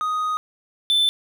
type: tone pair in turn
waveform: triangle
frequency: 1247 / 3527 Hz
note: D#6 / A7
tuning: +3 / +3 cents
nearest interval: octave + tritone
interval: 1800 cents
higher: second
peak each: -19 / -14 dBFS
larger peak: second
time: 0.01-0.37 / 0.9-1.09 s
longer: first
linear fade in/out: 0 ms
effects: none